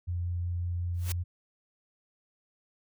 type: tone with vibrato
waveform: sine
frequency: 87.5 Hz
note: F2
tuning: 4 cents sharp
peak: -29 dBFS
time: 0.07-1.24 s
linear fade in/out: 20 ms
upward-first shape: triangle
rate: 5.5 Hz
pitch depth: 9 cents each way
type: noise with exponential growth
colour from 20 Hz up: white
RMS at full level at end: -33 dBFS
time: 0.94-1.12 s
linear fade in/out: 2 ms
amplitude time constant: 37 ms
effects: none